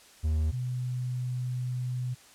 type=tone pair in turn; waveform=triangle / sine; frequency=77.78 / 125.34 Hz; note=D#2 / B2; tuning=0 / +26 cents; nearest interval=minor sixth; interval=826 cents; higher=second; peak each=-22 / -29 dBFS; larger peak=first; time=0.23-0.52 / 0.52-2.15 s; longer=second; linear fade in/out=20 ms; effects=white hiss -55 dBFS RMS until 2.34 s + low-pass 10000 Hz 12 dB/octave